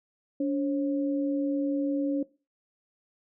sine tone pair together, 285.6 / 539.1 Hz, D4 / C#5, -48 / -48 cents, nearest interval major seventh, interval 1100 cents, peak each -25 / -32 dBFS, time 0.4-2.23 s, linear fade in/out 5 ms, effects noise-tail reverb RT60 0.3 s tail -20 dB re dry

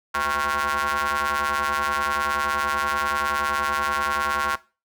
sawtooth ring-modulated tone, 146.5 Hz, D3, 4 cents flat, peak -15 dBFS, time 0.14-4.56 s, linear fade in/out 10 ms, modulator 1240 Hz, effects noise-tail reverb RT60 0.3 s tail -18 dB re dry

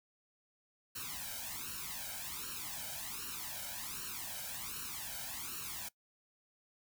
white noise with flanger, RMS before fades -43 dBFS, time 0.95-5.89 s, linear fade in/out 10 ms, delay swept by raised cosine 0.71 to 1.32 ms, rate 1.3 Hz, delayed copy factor +1, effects noise-tail reverb RT60 0.1 s tail -21 dB re dry

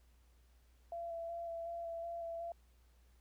sine tone with vibrato, 675 Hz, E5, 41 cents sharp, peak -40 dBFS, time 0.92-2.52 s, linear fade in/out 2 ms, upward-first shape square, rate 2.7 Hz, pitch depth 14 cents each way, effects added 60 Hz sine -64 dBFS peak until 3.2 s + pink hiss -75 dBFS RMS until 3.2 s

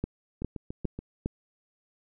two click trains, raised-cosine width 3 ms, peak -23 / -16 dBFS, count 5 / 4, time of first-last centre 0.42-0.99 / 0.04-1.26 s, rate 7.02 / 2.46 Hz, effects none

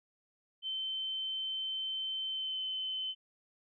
sine tone with pitch glide, 3086 to 3058 Hz, G7 to G7, -28 to -44 cents, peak -34 dBFS, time 0.62-3.15 s, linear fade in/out 50 ms, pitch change -16 cents, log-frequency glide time 2.29-2.6 s, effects none

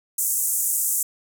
pink band-pass noise, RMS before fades -23 dBFS, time 0.18-1.03 s, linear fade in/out 5 ms, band 7000 to 16000 Hz, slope 48 dB/octave, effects none

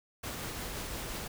pink noise with tremolo, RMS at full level -38 dBFS, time 0.23-1.28 s, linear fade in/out 10 ms, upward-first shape triangle, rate 5.7 Hz, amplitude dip 25%, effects none

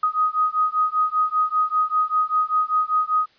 sine beating tone pair, 1249 / 1254.1 Hz, D#6 / D#6, +6 / +13 cents, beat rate 5.1 Hz, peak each -21 dBFS, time 0.03-3.26 s, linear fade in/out 5 ms, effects white hiss -57 dBFS RMS until 3.38 s + resampled to 11025 Hz

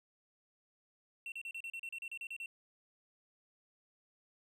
triangle tone bursts, 2713 Hz, E7, 49 cents sharp, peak -39 dBFS, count 13, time 1.26-2.46 s, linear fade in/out 2 ms, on 60 ms, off 35 ms, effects none

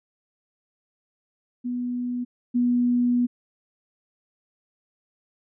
sine tone pair in turn, 245.6 / 243.9 Hz, B3 / B3, -9 / -21 cents, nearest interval unison, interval 12 cents, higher first, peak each -25 / -18 dBFS, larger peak second, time 1.64-2.25 / 2.54-3.27 s, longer second, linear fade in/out 20 ms, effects none

